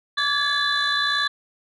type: tone cluster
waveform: sine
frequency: 1157 / 1662 / 1723 / 3503 / 4011 Hz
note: D6 / G#6 / A6 / A7 / B7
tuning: -26 / +1 / -37 / -8 / +26 cents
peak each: -25 dBFS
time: 0.17-1.28 s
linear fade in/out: 10 ms
effects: tanh soft clip ceiling -13 dBFS